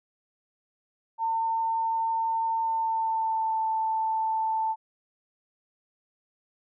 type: tone with pitch glide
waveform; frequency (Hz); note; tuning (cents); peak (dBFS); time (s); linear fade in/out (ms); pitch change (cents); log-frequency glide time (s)
sine; 903 to 884.9; A5 to A5; +45 to +10; -24; 1.18-4.76; 50; -35; 2.55-3.65
effects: none